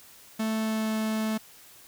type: tone with pitch glide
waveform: 45% pulse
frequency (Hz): 220 to 218.5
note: A3 to A3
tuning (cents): 0 to -12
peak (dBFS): -26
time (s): 0.39-1.38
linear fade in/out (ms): 10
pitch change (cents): -12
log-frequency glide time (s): 0.56-0.94
effects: white hiss -52 dBFS RMS until 1.87 s